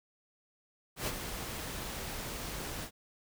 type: noise with ADSR envelope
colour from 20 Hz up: pink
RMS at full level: -33 dBFS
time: 0.96-2.91 s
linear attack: 110 ms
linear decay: 43 ms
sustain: -7 dB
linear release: 80 ms
effects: none